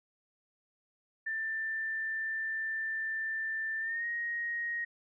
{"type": "tone with pitch glide", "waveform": "sine", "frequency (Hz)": [1779, 1877.2], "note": ["A6", "A#6"], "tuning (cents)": [19, 12], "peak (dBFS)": -32, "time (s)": [1.26, 4.85], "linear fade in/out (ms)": 10, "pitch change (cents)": 93, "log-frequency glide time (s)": [3.8, 4.06], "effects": []}